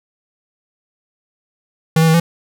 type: tone with pitch steps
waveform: square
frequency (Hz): 160.4 / 162.7 / 160.3 / 168.4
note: E3 / E3 / E3 / E3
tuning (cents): -47 / -22 / -48 / +37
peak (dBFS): -10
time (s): 1.96-2.2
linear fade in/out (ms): 5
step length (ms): 60
effects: none